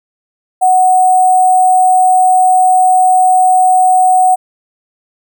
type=tone with sample-and-hold; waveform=sine; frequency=740 Hz; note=F#5; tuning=in tune; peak=-5 dBFS; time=0.61-4.36 s; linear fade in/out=20 ms; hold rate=8820 Hz; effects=none